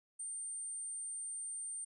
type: tone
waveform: sine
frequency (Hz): 8870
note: C#9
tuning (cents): 0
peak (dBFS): -40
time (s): 0.19-1.85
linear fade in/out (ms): 10
effects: none